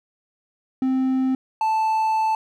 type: tone pair in turn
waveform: triangle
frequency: 261.3 / 878.9 Hz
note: C4 / A5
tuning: -2 / -2 cents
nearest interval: octave + major sixth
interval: 2100 cents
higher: second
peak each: -16 dBFS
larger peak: neither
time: 0.82-1.35 / 1.61-2.35 s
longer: second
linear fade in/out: 2 ms
effects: none